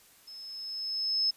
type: tone with level ramp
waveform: sine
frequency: 5200 Hz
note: E8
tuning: 24 cents flat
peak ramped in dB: -44 to -23 dBFS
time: 0.27-1.31 s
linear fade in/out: 10 ms
effects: white hiss -59 dBFS RMS until 1.36 s + resampled to 32000 Hz